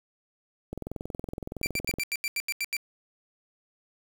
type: click train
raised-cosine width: 2 ms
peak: -21 dBFS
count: 28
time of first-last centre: 0.73-1.986 s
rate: 21.5 Hz
type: tone bursts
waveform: sawtooth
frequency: 2349 Hz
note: D7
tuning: in tune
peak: -24 dBFS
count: 10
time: 1.63-2.767 s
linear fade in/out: 0 ms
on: 39 ms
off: 83 ms
effects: 8-bit